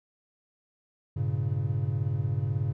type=chord; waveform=triangle; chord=G diminished; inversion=none; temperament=equal with one note detuned; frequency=100.17 / 116.54 / 138.59 Hz; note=G2 / Bb2 / Db3; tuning=+38 / 0 / 0 cents; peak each=-28 / -29 / -28 dBFS; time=1.16-2.73 s; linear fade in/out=10 ms; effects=none